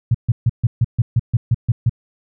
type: tone bursts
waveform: sine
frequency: 116.54 Hz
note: A#2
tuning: in tune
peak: -10 dBFS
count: 11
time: 0.11-1.895 s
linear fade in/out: 5 ms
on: 35 ms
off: 140 ms
effects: none